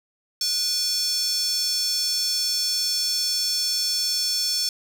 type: tone with high-pass filter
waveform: square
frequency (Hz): 489.2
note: B4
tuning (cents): -16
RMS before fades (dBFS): -24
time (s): 0.41-4.69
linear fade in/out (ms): 2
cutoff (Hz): 5000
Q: 9.2
effects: none